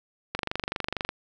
click train, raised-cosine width 0.3 ms, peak -12 dBFS, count 19, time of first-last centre 0.35-1.091 s, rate 24.3 Hz, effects none

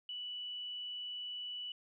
sine tone, 2960 Hz, F#7, in tune, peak -40 dBFS, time 0.09-1.72 s, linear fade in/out 2 ms, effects none

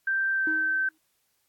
sine tone with pitch glide, 1568 to 1546.4 Hz, G6 to G6, 0 to -24 cents, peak -23 dBFS, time 0.07-0.89 s, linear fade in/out 5 ms, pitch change -24 cents, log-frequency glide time 0.34-0.48 s
triangle tone with exponential decay, 316.1 Hz, D#4, 27 cents sharp, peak -27 dBFS, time 0.47-0.98 s, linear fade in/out 2 ms, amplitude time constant 110 ms
effects white hiss -72 dBFS RMS until 1.48 s + AAC 64 kbps

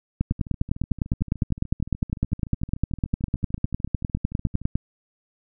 two click trains, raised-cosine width 5 ms, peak -9 / -24 dBFS, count 46 / 59, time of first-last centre 0.21-4.755 / 0.32-4.616 s, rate 9.9 / 13.5 Hz, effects none

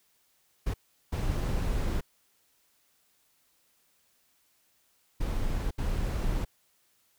brown noise bursts at uneven times, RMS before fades -29 dBFS, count 4, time 0.66-0.74 / 1.12-2.01 / 5.2-5.71 / 5.78-6.45 s, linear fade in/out 10 ms, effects white hiss -69 dBFS RMS until 7.18 s

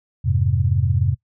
sine chord, F minor, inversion none, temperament equal, 87.31 / 103.83 / 130.81 Hz, F2 / Ab2 / C3, 0 / 0 / 0 cents, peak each -20 dBFS, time 0.24-1.15 s, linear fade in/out 20 ms, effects noise-tail reverb RT60 0.1 s tail -20 dB re dry

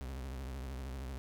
40% pulse tone with vibrato, 65.41 Hz, C2, in tune, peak -39 dBFS, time 0.01-1.18 s, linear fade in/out 0 ms, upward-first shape sine, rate 13 Hz, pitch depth 120 cents each way, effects none

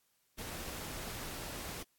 pink noise, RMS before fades -43 dBFS, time 0.38-1.83 s, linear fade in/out 5 ms, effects white hiss -75 dBFS RMS until 1.98 s + AAC 64 kbps

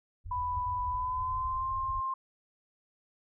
white low-pass noise, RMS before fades -41 dBFS, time 0.24-2.01 s, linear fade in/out 20 ms, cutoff 100 Hz, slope 96 dB/octave
sine tone with pitch glide, 992 to 1057.1 Hz, B5 to C6, +7 to +17 cents, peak -30 dBFS, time 0.31-2.14 s, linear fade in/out 5 ms, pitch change +110 cents, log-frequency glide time 0.88-1.74 s
effects none

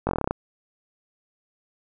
slowing click train, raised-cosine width 1 ms, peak -9 dBFS, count 10, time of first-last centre 0.07-0.31 s, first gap 20 ms, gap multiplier 1.07, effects none

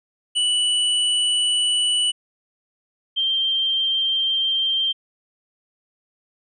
square / sine tone pair in turn, 2960 / 3157 Hz, F#7 / G7, 0 / +12 cents, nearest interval minor second, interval 112 cents, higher second, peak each -18 dBFS, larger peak neither, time 0.35-2.12 / 3.16-4.93 s, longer neither, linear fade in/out 20 ms, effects resampled to 24000 Hz

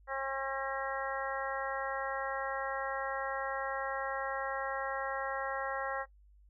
harmonic tone, 270 Hz, C#4, 45 cents flat, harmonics 2 / 3 / 4 / 5 / 6 / 7, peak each -38 / -40 / -41 / -42 / -43 / -43 dBFS, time 0.07-6.06 s, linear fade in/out 50 ms, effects noise-tail reverb RT60 0.1 s tail -19 dB re dry + added 50 Hz sine -58 dBFS peak until 6.49 s

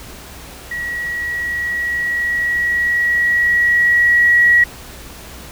sine tone with level ramp, 1918 Hz, A#6, 49 cents sharp, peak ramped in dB -21 to -7 dBFS, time 0.71-4.64 s, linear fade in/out 5 ms, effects added 62 Hz sine -39 dBFS peak until 5.51 s + pink hiss -36 dBFS RMS until 5.51 s

